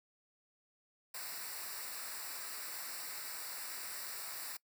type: noise with comb filter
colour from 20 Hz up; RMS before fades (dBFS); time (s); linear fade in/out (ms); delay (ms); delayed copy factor
white; -44; 1.14-4.57; 5; 0.31; -0.8
effects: noise-tail reverb RT60 0.1 s tail -23 dB re dry